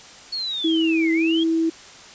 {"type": "linear two-way sweep", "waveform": "sine", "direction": "down then up", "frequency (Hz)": [4418, 2008, 3347], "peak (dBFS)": -24, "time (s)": [0.32, 1.44], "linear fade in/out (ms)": 10, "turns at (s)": 1.12}
{"type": "tone with pitch glide", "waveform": "sine", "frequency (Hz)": [324.2, 326.5], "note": ["E4", "E4"], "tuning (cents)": [-29, -17], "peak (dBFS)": -17, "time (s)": [0.64, 1.7], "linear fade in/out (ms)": 10, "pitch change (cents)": 12, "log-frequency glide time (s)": [0.84, 1.31]}
{"effects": ["white hiss -43 dBFS RMS until 2.14 s", "resampled to 16000 Hz"]}